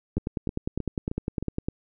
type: two click trains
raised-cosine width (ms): 3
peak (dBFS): -14 / -17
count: 16 / 5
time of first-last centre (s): 0.17-1.685 / 0.18-1.426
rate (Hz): 9.9 / 3.21
effects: none